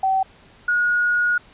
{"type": "tone pair in turn", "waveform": "sine", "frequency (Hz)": [766, 1446], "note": ["G5", "F#6"], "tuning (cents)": [-40, -40], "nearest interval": "major seventh", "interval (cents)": 1100, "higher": "second", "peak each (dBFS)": -16, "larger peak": "neither", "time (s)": [[0.03, 0.23], [0.68, 1.38]], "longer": "second", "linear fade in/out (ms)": 5, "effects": ["pink hiss -50 dBFS RMS until 1.53 s", "resampled to 8000 Hz"]}